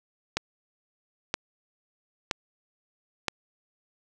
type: click train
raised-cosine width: 0.2 ms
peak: -8 dBFS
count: 4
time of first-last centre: 0.37-3.283 s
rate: 1.03 Hz
effects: none

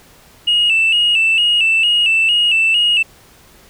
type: tone with vibrato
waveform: sine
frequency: 2765 Hz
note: F7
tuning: 18 cents flat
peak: -9 dBFS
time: 0.47-3.03 s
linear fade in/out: 10 ms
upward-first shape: square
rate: 2.2 Hz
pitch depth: 68 cents each way
effects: tanh soft clip ceiling -7 dBFS + pink hiss -46 dBFS RMS until 3.69 s

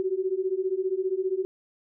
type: beating tone pair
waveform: sine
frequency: 368.4 / 383.4 Hz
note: F#4 / G4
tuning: -7 / -38 cents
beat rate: 15 Hz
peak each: -28 / -27 dBFS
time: 0-1.45 s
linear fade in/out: 0 ms
effects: none

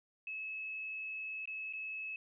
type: tone with dropouts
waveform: sine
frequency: 2589 Hz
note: E7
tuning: 32 cents flat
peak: -39 dBFS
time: 0.27-2.16 s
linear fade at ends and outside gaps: 2 ms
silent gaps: 1.456-1.475 / 1.727-1.734 s
effects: none

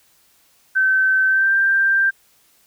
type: tone with pitch glide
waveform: sine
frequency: 1538 to 1579.4 Hz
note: G6 to G6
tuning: -33 to +13 cents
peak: -13 dBFS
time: 0.75-2.11 s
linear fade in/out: 20 ms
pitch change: +46 cents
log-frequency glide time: 1.27-1.53 s
effects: white hiss -57 dBFS RMS until 2.66 s

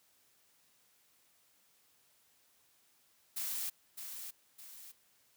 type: noise with echo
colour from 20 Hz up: blue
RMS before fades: -38 dBFS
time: 3.36-3.7 s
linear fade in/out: 10 ms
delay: 610 ms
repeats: 2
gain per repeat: -7 dB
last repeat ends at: 4.92 s
effects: white hiss -70 dBFS RMS until 5.36 s + high-pass 60 Hz 12 dB/octave

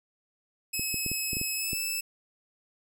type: tone with pitch glide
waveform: 10% pulse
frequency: 2575 to 2631 Hz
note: E7 to E7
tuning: -41 to -4 cents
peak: -21 dBFS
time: 0.73-2.01 s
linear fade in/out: 10 ms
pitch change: +37 cents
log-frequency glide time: 1.55-1.77 s
type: clicks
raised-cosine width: 3 ms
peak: -23 dBFS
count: 8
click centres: 0.795 / 0.943 / 1.063 / 1.116 / 1.332 / 1.369 / 1.414 / 1.732 s
effects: none

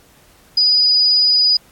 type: tone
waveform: sine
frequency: 4941 Hz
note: D#8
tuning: 13 cents flat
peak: -10 dBFS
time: 0.57-1.57 s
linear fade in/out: 5 ms
effects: pink hiss -50 dBFS RMS until 1.71 s + AAC 64 kbps

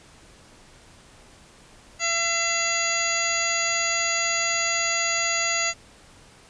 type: harmonic tone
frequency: 676 Hz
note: E5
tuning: 43 cents sharp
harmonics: 1 / 2 / 3 / 4 / 5 / 6 / 7 / 9 / 10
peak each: -32 / -31 / -27 / -30 / -36 / -35 / -31 / -36 / -27 dBFS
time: 1.99-5.74 s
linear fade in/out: 50 ms
effects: pink hiss -51 dBFS RMS until 6.49 s + resampled to 22050 Hz

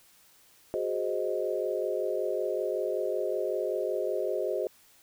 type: chord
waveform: sine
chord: Ab dominant seventh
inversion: third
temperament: equal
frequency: 370 / 415.3 / 523.3 / 622.3 Hz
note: Gb4 / Ab4 / C5 / Eb5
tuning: 0 / 0 / 0 / 0 cents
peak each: -33 dBFS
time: 0.74-4.67 s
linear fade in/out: 0 ms
effects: white hiss -60 dBFS RMS until 5.02 s

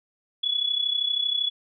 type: tone with amplitude modulation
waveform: sine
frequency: 3400 Hz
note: G#7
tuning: 40 cents sharp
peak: -19 dBFS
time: 0.43-1.5 s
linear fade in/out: 10 ms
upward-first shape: sine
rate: 32.7 Hz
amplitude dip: 75%
effects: none

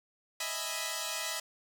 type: chord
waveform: 5% pulse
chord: E major seventh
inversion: third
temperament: equal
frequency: 622.3 / 659.3 / 830.6 / 987.8 Hz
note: D#5 / E5 / G#5 / B5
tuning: 0 / 0 / 0 / 0 cents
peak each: -28 / -28 / -30 / -27 dBFS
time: 0.4-1.4 s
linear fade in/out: 5 ms
effects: none

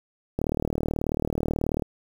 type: click train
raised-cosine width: 2 ms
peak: -12 dBFS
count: 56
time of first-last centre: 0.39-1.822 s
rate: 38.4 Hz
effects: 7-bit

